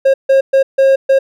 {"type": "tone bursts at uneven times", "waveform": "triangle", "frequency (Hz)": 539, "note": "C#5", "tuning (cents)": -49, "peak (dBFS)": -4, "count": 5, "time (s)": [[0.05, 0.14], [0.29, 0.41], [0.53, 0.63], [0.78, 0.96], [1.09, 1.19]], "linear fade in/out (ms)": 10, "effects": []}